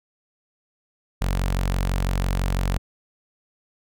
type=tone with notch filter; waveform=sawtooth; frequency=46 Hz; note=F#1; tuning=9 cents flat; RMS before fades=-23 dBFS; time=1.21-2.78 s; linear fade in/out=10 ms; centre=340 Hz; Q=1.7; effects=none